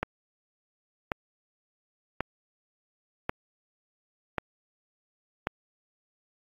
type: click train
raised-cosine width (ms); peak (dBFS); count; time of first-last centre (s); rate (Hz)
0.5; -12; 6; 0.03-5.471; 0.919
effects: AAC 32 kbps